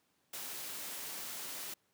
white noise, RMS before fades -43 dBFS, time 0.33-1.74 s, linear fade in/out 5 ms, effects pink hiss -75 dBFS RMS until 1.93 s + high-pass 150 Hz 12 dB/octave

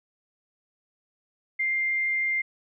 sine tone, 2102 Hz, C7, 7 cents sharp, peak -23 dBFS, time 1.59-2.42 s, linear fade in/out 10 ms, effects none

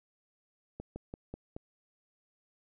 slowing click train, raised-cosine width 2 ms, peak -27 dBFS, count 5, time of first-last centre 0.8-1.565 s, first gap 160 ms, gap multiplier 1.12, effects none

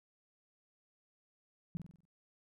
sine tone with echo, 169.7 Hz, F3, 49 cents flat, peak -35 dBFS, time 1.75-1.77 s, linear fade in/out 0 ms, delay 47 ms, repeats 6, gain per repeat -6 dB, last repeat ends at 2.052 s, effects none

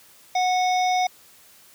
harmonic tone, 734 Hz, F#5, 14 cents flat, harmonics 1 / 3 / 5 / 7 / 8, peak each -19 / -29 / -33 / -36 / -37 dBFS, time 0.35-1.07 s, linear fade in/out 5 ms, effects white hiss -52 dBFS RMS until 1.74 s + high-pass 60 Hz 12 dB/octave

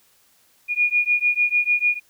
sine beating tone pair, 2437 / 2443.7 Hz, D#7 / D#7, -37 / -32 cents, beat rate 6.7 Hz, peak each -20 dBFS, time 0.68-2 s, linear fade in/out 50 ms, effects white hiss -59 dBFS RMS until 2.09 s

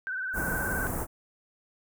sine tone with vibrato, 1522 Hz, F#6, 48 cents sharp, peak -30 dBFS, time 0.07-0.87 s, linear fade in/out 0 ms, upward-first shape triangle, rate 19 Hz, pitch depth 75 cents each way
pink band-stop noise, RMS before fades -32 dBFS, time 0.33-1.07 s, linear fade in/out 50 ms, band 1500 to 8500 Hz, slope 24 dB/octave
effects none

